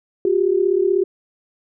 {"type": "tone pair together", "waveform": "sine", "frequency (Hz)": [360.5, 396.7], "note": ["F#4", "G4"], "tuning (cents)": [-45, 21], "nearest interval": "major second", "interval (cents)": 166, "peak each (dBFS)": -17, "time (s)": [0.25, 1.04], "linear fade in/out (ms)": 2, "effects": []}